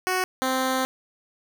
10% pulse tone pair in turn, 370 / 260.6 Hz, F#4 / C4, 0 / -7 cents, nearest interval tritone, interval 607 cents, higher first, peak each -14 dBFS, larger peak neither, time 0.07-0.24 / 0.42-0.85 s, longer second, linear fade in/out 0 ms, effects none

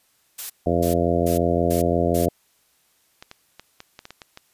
blue noise bursts, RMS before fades -30 dBFS, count 5, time 0.38-2.26 s, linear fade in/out 10 ms, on 120 ms, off 320 ms
harmonic tone, 85.7 Hz, F2, 32 cents flat, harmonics 1 / 2 / 3 / 4 / 5 / 6 / 7 / 8, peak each -26 / -26 / -26 / -26 / -26 / -26 / -26 / -26 dBFS, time 0.66-2.29 s, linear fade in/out 5 ms
clicks, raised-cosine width 0.2 ms, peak -21 dBFS, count 9, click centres 3.225 / 3.314 / 3.596 / 3.804 / 3.991 / 4.054 / 4.106 / 4.218 / 4.374 s
effects white hiss -63 dBFS RMS until 4.53 s + resampled to 32000 Hz

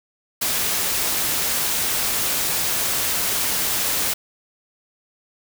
white noise, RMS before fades -22 dBFS, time 0.41-4.14 s, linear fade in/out 10 ms, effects none

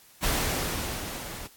pink noise with level ramp, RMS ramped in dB -25 to -40 dBFS, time 0.22-1.48 s, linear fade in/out 20 ms, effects white hiss -55 dBFS RMS until 1.56 s + AAC 64 kbps

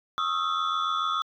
sine tone cluster, 1099 / 1263 / 1350 / 3444 Hz, C#6 / D#6 / E6 / A7, -15 / +26 / +41 / -38 cents, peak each -33 / -26 / -29 / -32 dBFS, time 0.18-1.22 s, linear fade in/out 0 ms, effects tanh soft clip ceiling -19 dBFS

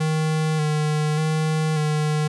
square tone with vibrato, 154.3 Hz, D#3, 14 cents flat, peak -20 dBFS, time 0-2.28 s, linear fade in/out 10 ms, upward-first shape square, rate 0.85 Hz, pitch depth 25 cents each way, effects resampled to 24000 Hz

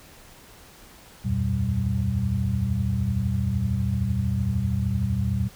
sine tone cluster, 73.1 / 86 / 96.8 / 119.1 / 192.4 Hz, D2 / F2 / G2 / A#2 / G3, -7 / -26 / -21 / +38 / -32 cents, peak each -33 / -27 / -34 / -25 / -28 dBFS, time 1.24-5.49 s, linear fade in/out 20 ms, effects pink hiss -49 dBFS RMS until 5.55 s

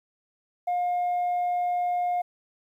sine tone, 712 Hz, F5, 33 cents sharp, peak -21 dBFS, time 0.67-2.22 s, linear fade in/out 10 ms, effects tanh soft clip ceiling -22 dBFS + 10-bit

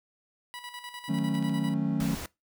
15% pulse tone with tremolo, 978 Hz, B5, 17 cents flat, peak -32 dBFS, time 0.54-1.74 s, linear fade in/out 0 ms, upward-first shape square, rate 10 Hz, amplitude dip 60%
triangle chord, D# half-diminished seventh, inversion none, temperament equal with one note detuned, 155.56 / 185 / 220 / 274.3 Hz, D#3 / F#3 / A3 / C#4, 0 / 0 / 0 / -18 cents, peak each -29 dBFS, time 1.08-2.16 s, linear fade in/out 20 ms
clicks, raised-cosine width 0.2 ms, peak -29 dBFS, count 4, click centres 1.187 / 1.352 / 1.426 / 1.495 s
pink noise, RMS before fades -38 dBFS, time 2-2.26 s, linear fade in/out 2 ms
effects noise-tail reverb RT60 0.2 s tail -21 dB re dry

